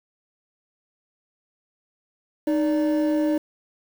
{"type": "tone pair together", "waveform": "triangle", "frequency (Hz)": [307.8, 581], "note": ["D#4", "D5"], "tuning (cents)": [-19, -19], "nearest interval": "major seventh", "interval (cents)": 1100, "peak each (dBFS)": [-18, -24], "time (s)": [2.47, 3.38], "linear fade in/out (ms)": 5, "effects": ["7-bit"]}